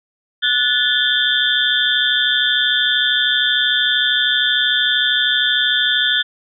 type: tone cluster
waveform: sine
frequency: 1471 / 1732 / 3173 / 3432 / 3565 Hz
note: F#6 / A6 / G7 / A7 / A7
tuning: -11 / -28 / +20 / -44 / +22 cents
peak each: -20 dBFS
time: 0.42-6.23 s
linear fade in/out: 20 ms
effects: none